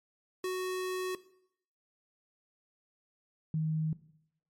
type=tone pair in turn; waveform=square / sine; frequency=370 / 157.19 Hz; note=F#4 / D#3; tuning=0 / +18 cents; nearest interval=octave + minor third; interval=1482 cents; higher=first; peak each=-32 / -28 dBFS; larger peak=second; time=0.44-1.15 / 3.54-3.93 s; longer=first; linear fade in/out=2 ms; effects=noise-tail reverb RT60 0.7 s tail -17 dB re dry + MP3 64 kbps